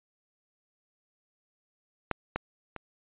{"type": "clicks", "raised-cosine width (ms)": 0.5, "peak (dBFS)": [-12, -14, -23], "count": 3, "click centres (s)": [2.113, 2.36, 2.763], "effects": ["resampled to 8000 Hz"]}